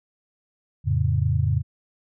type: chord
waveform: sine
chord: F augmented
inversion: none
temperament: equal with one note detuned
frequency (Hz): 86.7 / 110 / 138.59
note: F2 / A2 / C#3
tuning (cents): -12 / 0 / 0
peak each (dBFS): -23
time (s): 0.84-1.63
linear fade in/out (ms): 50
effects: none